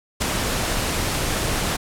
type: noise with ADSR envelope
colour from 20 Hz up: pink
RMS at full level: -18 dBFS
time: 0.2-1.77 s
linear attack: 21 ms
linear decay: 4 ms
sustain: -5 dB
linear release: 14 ms
effects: low-pass 12000 Hz 12 dB/octave